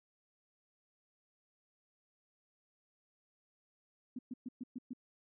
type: tone bursts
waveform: sine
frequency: 250.6 Hz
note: B3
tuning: 25 cents sharp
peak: -39 dBFS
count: 6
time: 4.16-4.934 s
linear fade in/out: 5 ms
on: 29 ms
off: 120 ms
effects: none